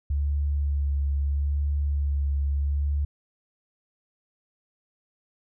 sine tone with vibrato, 71.2 Hz, C#2, 47 cents sharp, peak -22 dBFS, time 0.1-3.05 s, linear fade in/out 5 ms, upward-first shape sine, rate 0.77 Hz, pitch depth 22 cents each way, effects none

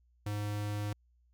square tone, 103.83 Hz, G#2, in tune, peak -34 dBFS, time 0.26-0.93 s, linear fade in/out 5 ms, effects added 60 Hz sine -65 dBFS peak until 1.33 s

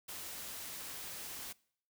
white noise, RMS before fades -45 dBFS, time 0.08-1.53 s, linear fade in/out 10 ms, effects noise-tail reverb RT60 0.6 s tail -23 dB re dry

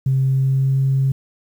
sine tone with pitch glide, 133.2 to 134.83 Hz, C3 to C#3, +31 to -48 cents, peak -13 dBFS, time 0.06-1.12 s, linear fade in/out 5 ms, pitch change +21 cents, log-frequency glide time 0.24-0.8 s, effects tanh soft clip ceiling -9 dBFS + 8-bit

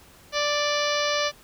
harmonic tone, 587.3 Hz, D5, in tune, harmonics 1 / 2 / 3 / 4 / 5 / 6 / 7 / 8 / 9 / 10, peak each -26 / -29 / -31 / -32 / -33 / -34 / -34 / -35 / -36 / -36 dBFS, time 0.32-1.32 s, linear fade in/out 50 ms, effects pink hiss -52 dBFS RMS until 1.43 s

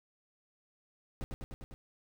brown noise with echo, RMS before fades -37 dBFS, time 1.21-1.24 s, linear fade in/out 0 ms, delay 100 ms, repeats 5, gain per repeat -2 dB, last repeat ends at 1.74 s, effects none

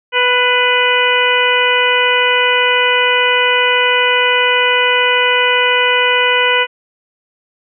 harmonic tone with a mistuned harmonic, 493.9 Hz, B4, in tune, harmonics 1 / 2 / 3 / 4 / 5 / 6, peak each -17 / -17 / -17 / -17 / -17 / -17 dBFS, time 0.12-6.67 s, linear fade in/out 50 ms, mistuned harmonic 4, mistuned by +28 cents, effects none

